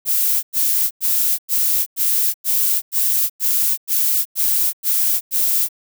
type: noise bursts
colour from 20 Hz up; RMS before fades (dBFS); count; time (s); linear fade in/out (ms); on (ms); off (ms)
violet; -17; 12; 0.05-5.688; 50; 380; 98
effects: none